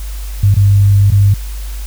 sine tone with dropouts, 100 Hz, G2, 35 cents sharp, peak -5 dBFS, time 0.43-1.34 s, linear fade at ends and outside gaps 5 ms, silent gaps 0.543-0.565 / 1.104-1.12 s, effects added 50 Hz sine -20 dBFS peak until 1.86 s + white hiss -35 dBFS RMS until 1.86 s

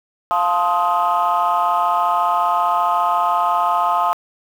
sine chord, F dominant seventh, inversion none, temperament just, 698.5 / 873.1 / 1047.7 / 1257.2 Hz, F5 / A5 / C6 / Eb6, 0 / -14 / +2 / +18 cents, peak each -19 dBFS, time 0.31-4.13 s, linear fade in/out 0 ms, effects tanh soft clip ceiling -8 dBFS + 7-bit

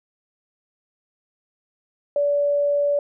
sine tone, 576 Hz, D5, 34 cents flat, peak -17 dBFS, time 2.16-2.99 s, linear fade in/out 2 ms, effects none

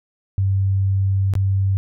sine tone with dropouts, 97 Hz, G2, 18 cents flat, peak -15 dBFS, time 0.38-1.77 s, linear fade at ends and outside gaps 0 ms, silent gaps 1.337-1.353 s, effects none

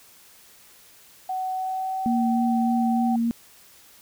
sine tone with pitch glide, 750 to 764.4 Hz, F#5 to G5, +23 to -44 cents, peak -25 dBFS, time 1.29-3.16 s, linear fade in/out 5 ms, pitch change +33 cents, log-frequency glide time 1.54-2.14 s
sine tone with vibrato, 233.1 Hz, A#3, in tune, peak -20 dBFS, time 2.06-3.31 s, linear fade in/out 0 ms, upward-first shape sine, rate 3.3 Hz, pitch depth 14 cents each way
effects white hiss -52 dBFS RMS until 4.01 s

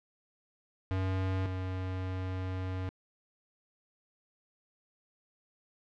square tone pair in turn, 94.3 / 93.11 Hz, F#2 / F#2, +33 / +11 cents, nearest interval unison, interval 22 cents, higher first, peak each -30 / -34 dBFS, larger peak first, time 0.91-1.46 / 1.46-2.89 s, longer second, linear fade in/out 0 ms, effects low-pass 3000 Hz 12 dB/octave

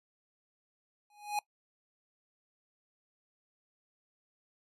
square tone with exponential growth, 830.6 Hz, G#5, in tune, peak -28 dBFS, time 1.1-1.39 s, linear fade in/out 2 ms, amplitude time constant 63 ms, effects noise-tail reverb RT60 0.1 s tail -22 dB re dry + resampled to 32000 Hz

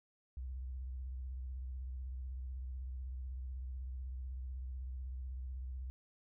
sine tone with vibrato, 64.1 Hz, C2, 35 cents flat, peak -40 dBFS, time 0.37-5.9 s, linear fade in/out 0 ms, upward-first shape square, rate 16 Hz, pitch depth 73 cents each way, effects none

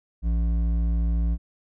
sine tone with hard clipping, 57 Hz, A#1, 38 cents flat, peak -22 dBFS, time 0.22-1.38 s, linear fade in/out 50 ms, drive 8 dB, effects none

